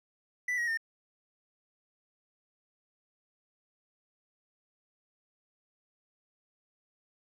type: tone with pitch steps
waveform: triangle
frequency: 1980 / 1897.2 / 1817.8 Hz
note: B6 / A#6 / A#6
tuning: +4 / +30 / -44 cents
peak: -27 dBFS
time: 0.48-0.774 s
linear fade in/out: 5 ms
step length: 98 ms
effects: none